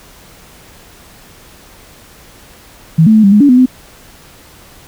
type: tone with pitch steps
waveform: sine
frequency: 161.3 / 218.7 / 217.1 / 197.5 / 208.4 / 285.5 / 249.7 / 255.1 Hz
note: E3 / A3 / A3 / G3 / G#3 / D4 / B3 / C4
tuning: -37 / -10 / -23 / +13 / +6 / -49 / +19 / -44 cents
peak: -3 dBFS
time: 2.98-3.66 s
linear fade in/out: 10 ms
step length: 85 ms
effects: pink hiss -40 dBFS RMS until 4.87 s